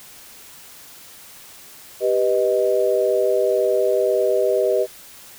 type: chord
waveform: sine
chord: G augmented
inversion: none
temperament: equal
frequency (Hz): 392 / 493.9 / 622.3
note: G4 / B4 / D#5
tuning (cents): 0 / 0 / 0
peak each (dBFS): -20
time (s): 2-4.87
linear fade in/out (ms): 50
effects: white hiss -43 dBFS RMS until 5.38 s